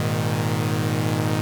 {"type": "chord", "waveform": "sawtooth", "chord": "Ab suspended second", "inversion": "none", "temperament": "equal with one note detuned", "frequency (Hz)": [103.83, 118.85, 155.56], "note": ["Ab2", "Bb2", "Eb3"], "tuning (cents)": [0, 34, 0], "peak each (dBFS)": -21, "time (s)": [0, 1.41], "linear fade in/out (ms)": 0, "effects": []}